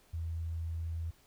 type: tone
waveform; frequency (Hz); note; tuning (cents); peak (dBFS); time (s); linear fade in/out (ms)
sine; 82.41; E2; 0; -34; 0.13-1.11; 10
effects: pink hiss -65 dBFS RMS until 1.26 s